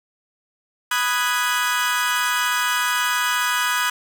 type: chord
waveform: 30% pulse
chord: G# minor seventh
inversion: first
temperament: equal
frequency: 987.8 / 1244.5 / 1480 / 1661.2 Hz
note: B5 / D#6 / F#6 / G#6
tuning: 0 / 0 / 0 / 0 cents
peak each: -22 dBFS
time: 0.91-3.9 s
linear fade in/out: 5 ms
effects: none